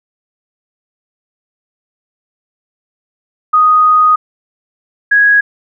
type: tone pair in turn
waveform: sine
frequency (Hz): 1244.5 / 1659.2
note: D#6 / G#6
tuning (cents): 0 / -2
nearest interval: perfect fourth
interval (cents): 498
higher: second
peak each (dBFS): -5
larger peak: neither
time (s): 3.53-4.16 / 5.11-5.41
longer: first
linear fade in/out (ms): 10
effects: none